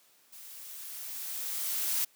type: noise with level ramp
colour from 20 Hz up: blue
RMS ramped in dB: -49 to -29 dBFS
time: 0.32-2.05 s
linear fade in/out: 10 ms
effects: white hiss -64 dBFS RMS until 2.15 s + high-pass 150 Hz 12 dB/octave